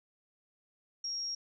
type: tone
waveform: sine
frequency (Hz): 5588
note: F8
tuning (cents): 0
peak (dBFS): -34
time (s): 1.04-1.35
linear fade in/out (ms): 5
effects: none